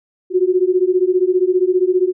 sine beating tone pair, 359.3 / 374.3 Hz, F4 / F#4, +49 / +20 cents, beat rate 15 Hz, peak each -15 dBFS, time 0.3-2.13 s, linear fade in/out 50 ms, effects none

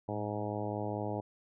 harmonic tone with a mistuned harmonic, 104.5 Hz, G#2, 11 cents sharp, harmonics 1 / 2 / 3 / 4 / 5 / 6 / 7 / 8 / 9, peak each -39 / -42 / -41 / -42 / -42 / -42 / -44 / -43 / -49 dBFS, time 0.08-1.21 s, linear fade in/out 10 ms, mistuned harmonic 1, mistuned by +71 cents, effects none

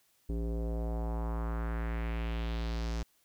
square tone with low-pass filter sweep, 56.8 Hz, A#1, 44 cents flat, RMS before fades -34 dBFS, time 0.29-3.03 s, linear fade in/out 5 ms, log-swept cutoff 360 to 6200 Hz, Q 2.1, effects white hiss -70 dBFS RMS until 3.24 s

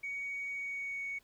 sine tone with pitch glide, 2244 to 2227 Hz, C#7 to C#7, +21 to +7 cents, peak -35 dBFS, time 0.03-1.19 s, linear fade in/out 10 ms, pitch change -14 cents, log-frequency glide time 0.55-1.03 s, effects tanh soft clip ceiling -32 dBFS + pink hiss -68 dBFS RMS until 1.23 s

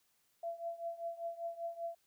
sine tone with tremolo, 676 Hz, E5, 43 cents sharp, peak -35 dBFS, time 0.43-1.95 s, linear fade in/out 5 ms, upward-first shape triangle, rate 5.1 Hz, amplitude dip 90%, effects white hiss -75 dBFS RMS until 2.06 s

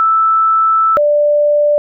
sine tone pair in turn, 1318 / 589.5 Hz, E6 / D5, -1 / +6 cents, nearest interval octave + major second, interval 1393 cents, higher first, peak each -8 dBFS, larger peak neither, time 0-0.97 / 0.97-1.78 s, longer first, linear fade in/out 0 ms, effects none

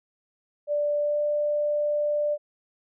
sine tone with pitch glide, 587.3 to 591.7 Hz, D5 to D5, 0 to +13 cents, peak -22 dBFS, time 0.67-2.38 s, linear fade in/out 50 ms, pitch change +13 cents, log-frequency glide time 1-1.19 s, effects none

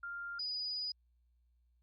sine tone pair in turn, 1396.9 / 4941 Hz, F6 / D#8, 0 / -13 cents, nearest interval octave + minor seventh, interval 2187 cents, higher second, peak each -40 / -36 dBFS, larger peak second, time 0.03-0.39 / 0.39-0.92 s, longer second, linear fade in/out 5 ms, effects added 60 Hz sine -69 dBFS peak until 1.82 s + Opus 48 kbps

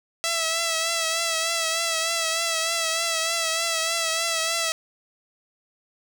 5% pulse tone with vibrato, 659.3 Hz, E5, in tune, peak -11 dBFS, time 0.24-4.72 s, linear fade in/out 0 ms, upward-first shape triangle, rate 3.3 Hz, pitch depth 44 cents each way, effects none

